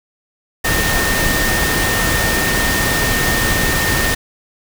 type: tone in noise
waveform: sine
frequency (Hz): 1828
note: A#6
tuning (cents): -34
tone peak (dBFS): -19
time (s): 0.64-4.15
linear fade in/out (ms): 10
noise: pink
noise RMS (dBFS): -17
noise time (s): 0.64-4.15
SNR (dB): -5
effects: none